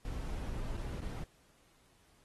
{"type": "noise with dropouts", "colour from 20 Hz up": "brown", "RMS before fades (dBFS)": -39, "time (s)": [0.05, 1.24], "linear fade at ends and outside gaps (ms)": 2, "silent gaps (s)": [[0.77, 0.775], [1.005, 1.017]], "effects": ["pink hiss -68 dBFS RMS until 2.24 s", "AAC 32 kbps"]}